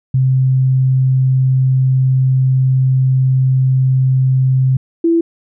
sine tone pair in turn, 130.81 / 333.9 Hz, C3 / E4, 0 / +22 cents, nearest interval octave + major third, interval 1622 cents, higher second, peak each -9 dBFS, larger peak neither, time 0.14-4.77 / 5.04-5.21 s, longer first, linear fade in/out 5 ms, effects none

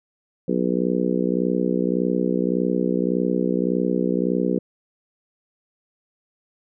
harmonic tone, 61.74 Hz, B1, in tune, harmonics 3 / 4 / 5 / 6 / 7 / 8, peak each -24 / -25 / -26 / -27 / -27 / -28 dBFS, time 0.48-4.59 s, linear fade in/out 5 ms, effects none

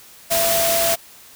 sine tone in noise, 671 Hz, E5, 31 cents sharp, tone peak -19 dBFS, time 0.3-0.96 s, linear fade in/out 20 ms, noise white, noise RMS -20 dBFS, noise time 0.3-0.96 s, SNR -2 dB, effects white hiss -45 dBFS RMS until 1.35 s

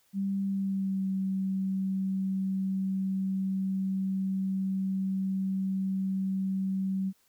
sine tone with pitch glide, 196 to 191.3 Hz, G3 to G3, 0 to -42 cents, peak -27 dBFS, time 0.13-7.13 s, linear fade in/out 50 ms, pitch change -42 cents, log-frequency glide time 0.46-1.08 s, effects white hiss -68 dBFS RMS until 7.28 s

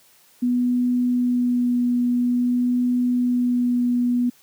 sine tone with vibrato, 245.4 Hz, B3, 11 cents flat, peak -17 dBFS, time 0.42-4.3 s, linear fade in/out 10 ms, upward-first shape sine, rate 0.49 Hz, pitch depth 10 cents each way, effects white hiss -55 dBFS RMS until 4.42 s + high-pass 80 Hz 12 dB/octave

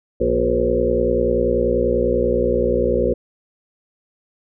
harmonic tone with a mistuned harmonic, 60.2 Hz, B1, 44 cents flat, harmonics 1 / 2 / 3 / 4 / 6 / 7 / 8 / 9, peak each -25 / -30 / -30 / -25 / -22 / -23 / -20 / -23 dBFS, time 0.2-3.14 s, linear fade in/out 10 ms, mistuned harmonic 8, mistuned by +35 cents, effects none

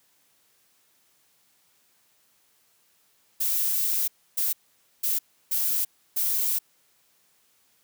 violet noise bursts at uneven times, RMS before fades -25 dBFS, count 5, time 3.4-4.08 / 4.37-4.53 / 5.03-5.19 / 5.51-5.85 / 6.16-6.59 s, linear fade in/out 10 ms, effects white hiss -65 dBFS RMS until 7.83 s + high-pass 80 Hz 12 dB/octave

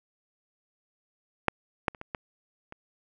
clicks, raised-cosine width 0.5 ms, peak -6 / -9 / -30 / -24 / -17 / -27 dBFS, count 6, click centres 1.483 / 1.882 / 1.948 / 2.014 / 2.148 / 2.724 s, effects none

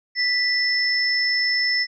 sine tone pair together, 1975.5 / 5274 Hz, B6 / E8, 0 / 0 cents, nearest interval octave + perfect fourth, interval 1700 cents, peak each -21 / -21 dBFS, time 0.15-1.87 s, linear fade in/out 50 ms, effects none

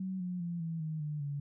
sine tone with pitch steps, 188.2 / 179.81 / 171.78 / 164.12 / 156.8 / 149.81 / 143.12 Hz, F#3 / F#3 / F3 / E3 / D#3 / D3 / D3, +30 / -49 / -28 / -7 / +14 / +35 / -44 cents, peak -34 dBFS, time 0-1.4 s, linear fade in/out 5 ms, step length 200 ms, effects none

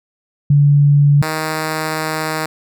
sine / 5% pulse tone pair in turn, 144 / 157.04 Hz, D3 / D#3, -34 / +16 cents, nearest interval major second, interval 150 cents, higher second, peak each -7 dBFS, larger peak neither, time 0.5-1.22 / 1.22-2.46 s, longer second, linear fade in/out 5 ms, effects none

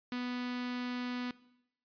sawtooth tone with notch filter, 247.2 Hz, B3, 2 cents sharp, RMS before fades -37 dBFS, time 0.12-1.31 s, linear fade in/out 2 ms, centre 600 Hz, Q 0.79, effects noise-tail reverb RT60 0.8 s tail -19 dB re dry + resampled to 11025 Hz

